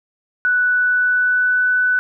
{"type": "tone with pitch glide", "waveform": "sine", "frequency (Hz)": [1482, 1494.9], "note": ["F#6", "F#6"], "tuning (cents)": [2, 17], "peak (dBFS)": -13, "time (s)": [0.45, 1.99], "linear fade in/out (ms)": 0, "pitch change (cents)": 15, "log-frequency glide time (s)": [0.65, 1.68], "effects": []}